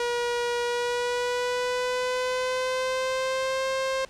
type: tone with pitch glide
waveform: sawtooth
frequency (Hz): 480 to 529.5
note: B4 to C5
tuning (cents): -49 to +21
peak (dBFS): -21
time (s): 0-4.05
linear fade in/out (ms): 2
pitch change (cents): +170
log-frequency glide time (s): 0.63-3.66
effects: pink hiss -52 dBFS RMS until 4.09 s + low-pass 7000 Hz 12 dB/octave